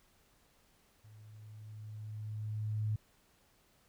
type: tone with level ramp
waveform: sine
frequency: 107.3 Hz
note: A2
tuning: 43 cents flat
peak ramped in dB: -54 to -30 dBFS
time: 1.04-2.96 s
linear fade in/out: 5 ms
effects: pink hiss -69 dBFS RMS until 3.88 s